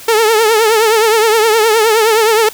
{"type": "tone with vibrato", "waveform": "sawtooth", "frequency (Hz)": 441.7, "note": "A4", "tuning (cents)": 7, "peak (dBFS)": -4, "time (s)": [0.08, 2.49], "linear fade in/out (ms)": 5, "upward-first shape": "triangle", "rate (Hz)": 9.6, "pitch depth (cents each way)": 100, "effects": ["white hiss -33 dBFS RMS until 2.53 s"]}